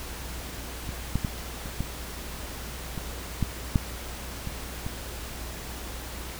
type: clicks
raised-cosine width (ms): 5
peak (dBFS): -21 / -12 / -14 / -24 / -16 / -19 / -11 / -8 / -21 / -19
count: 10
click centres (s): 0.891 / 1.156 / 1.248 / 1.658 / 1.806 / 2.977 / 3.427 / 3.758 / 4.473 / 4.865
effects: added 60 Hz sine -39 dBFS peak until 6.39 s + pink hiss -39 dBFS RMS until 6.39 s